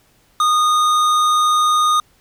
sine tone with hard clipping, 1231 Hz, D#6, 19 cents flat, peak -14 dBFS, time 0.4-2 s, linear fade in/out 2 ms, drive 13 dB, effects pink hiss -56 dBFS RMS until 2.2 s

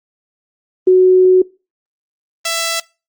sine / 5% pulse tone pair in turn, 370 / 665 Hz, F#4 / E5, 0 / +15 cents, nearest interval minor seventh, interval 1015 cents, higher second, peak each -5 dBFS, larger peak neither, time 0.87-1.42 / 2.45-2.8 s, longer first, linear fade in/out 5 ms, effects noise-tail reverb RT60 0.3 s tail -23 dB re dry + Opus 24 kbps

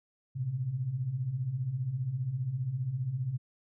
sine beating tone pair, 116.54 / 131.54 Hz, A#2 / C3, 0 / +10 cents, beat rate 15 Hz, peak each -37 / -31 dBFS, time 0.35-3.38 s, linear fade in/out 20 ms, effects none

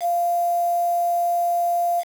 sine tone with quantisation, 694 Hz, F5, 11 cents flat, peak -18 dBFS, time 0-2.04 s, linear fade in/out 50 ms, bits 6, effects none

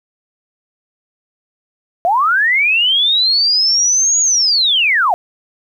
sine linear two-way sweep, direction up then down, 656 to 6810 to 656 Hz, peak -10 dBFS, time 2.05-5.14 s, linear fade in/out 0 ms, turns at 4.2 s, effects 8-bit

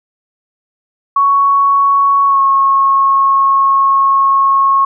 sine tone with pitch glide, 1113 to 1092.6 Hz, C#6 to C#6, +7 to -25 cents, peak -7 dBFS, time 1.16-4.85 s, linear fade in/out 5 ms, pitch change -32 cents, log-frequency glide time 2.26-2.41 s, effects none

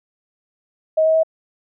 sine tone with pitch steps, 632 / 638 / 643 Hz, D#5 / D#5 / E5, +27 / +43 / -43 cents, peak -12 dBFS, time 0.97-1.234 s, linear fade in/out 10 ms, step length 88 ms, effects none

